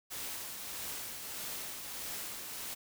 white noise with tremolo, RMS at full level -40 dBFS, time 0.1-2.75 s, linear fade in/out 20 ms, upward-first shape triangle, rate 1.6 Hz, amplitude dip 40%, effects none

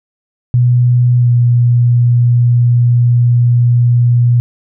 sine tone with pitch glide, 122.7 to 120.73 Hz, B2 to B2, -11 to -39 cents, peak -6 dBFS, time 0.54-4.4 s, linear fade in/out 0 ms, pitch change -28 cents, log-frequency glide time 1.18-1.29 s, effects none

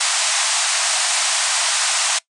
white band-pass noise, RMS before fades -19 dBFS, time 0-2.19 s, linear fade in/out 10 ms, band 630 to 9400 Hz, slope 96 dB/octave, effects noise-tail reverb RT60 0.1 s tail -20 dB re dry

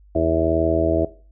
harmonic tone, 81.5 Hz, E2, 19 cents flat, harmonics 1 / 2 / 3 / 4 / 5 / 6 / 7 / 8, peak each -25 / -32 / -32 / -21 / -27 / -30 / -26 / -21 dBFS, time 0.15-1.05 s, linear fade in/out 5 ms, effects noise-tail reverb RT60 0.4 s tail -18 dB re dry + added 50 Hz sine -47 dBFS peak until 1.31 s

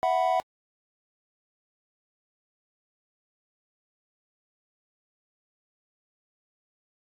triangle chord, E suspended second, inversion none, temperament equal, 659.3 / 740 / 987.8 Hz, E5 / F#5 / B5, 0 / 0 / 0 cents, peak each -25 / -22 / -28 dBFS, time 0.03-0.4 s, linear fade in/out 0 ms, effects AAC 64 kbps

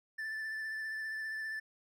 triangle tone with vibrato, 1760 Hz, A6, in tune, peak -35 dBFS, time 0.18-1.6 s, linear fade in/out 10 ms, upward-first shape triangle, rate 15 Hz, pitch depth 23 cents each way, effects none

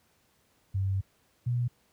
sine tone pair in turn, 96.5 / 121.58 Hz, G2 / B2, -27 / -27 cents, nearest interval major third, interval 400 cents, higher second, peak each -25 dBFS, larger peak neither, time 0.74-1.01 / 1.46-1.68 s, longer first, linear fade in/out 10 ms, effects pink hiss -68 dBFS RMS until 1.92 s + high-pass 60 Hz 12 dB/octave

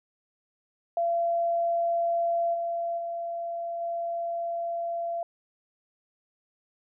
sine tone with level steps, 681 Hz, F5, 44 cents flat, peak -23 / -27 / -30 / -28 dBFS, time 0.97-5.23 s, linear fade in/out 2 ms, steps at 2.53 / 2.97 / 3.8 s, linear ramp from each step 20 ms, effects none

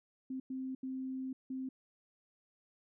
sine tone bursts at uneven times, 261.6 Hz, C4, in tune, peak -37 dBFS, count 4, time 0.3-0.4 / 0.5-0.75 / 0.83-1.33 / 1.5-1.69 s, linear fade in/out 5 ms, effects none

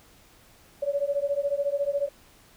sine beating tone pair, 560 / 574 Hz, C#5 / D5, +18 / -40 cents, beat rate 14 Hz, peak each -27 dBFS, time 0.82-2.09 s, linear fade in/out 10 ms, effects pink hiss -56 dBFS RMS until 2.56 s

